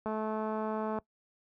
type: click train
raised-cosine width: 1 ms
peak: -22 dBFS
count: 202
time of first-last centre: 0.06-0.986 s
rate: 217 Hz
effects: noise-tail reverb RT60 0.1 s tail -21 dB re dry + high-pass 60 Hz 12 dB/octave